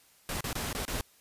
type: noise with dropouts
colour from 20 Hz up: pink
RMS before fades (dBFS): -34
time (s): 0.29-1.01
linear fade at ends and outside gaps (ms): 1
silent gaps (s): 0.408-0.441 / 0.53-0.553 / 0.729-0.749 / 0.852-0.879
effects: white hiss -62 dBFS RMS until 1.2 s + resampled to 32000 Hz